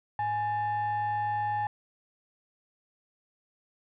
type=tone with frequency modulation; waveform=sine; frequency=836 Hz; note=G#5; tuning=11 cents sharp; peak=-26 dBFS; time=0.19-1.67 s; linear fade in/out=2 ms; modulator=944 Hz; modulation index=0.45; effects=tanh soft clip ceiling -22 dBFS